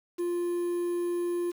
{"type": "tone with quantisation", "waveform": "triangle", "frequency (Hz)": 349.2, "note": "F4", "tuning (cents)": 0, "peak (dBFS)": -25, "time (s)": [0.18, 1.52], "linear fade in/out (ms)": 20, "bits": 8, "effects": []}